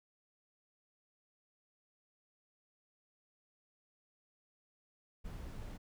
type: noise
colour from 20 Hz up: brown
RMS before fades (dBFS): -45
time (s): 5.24-5.78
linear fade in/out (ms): 20
effects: none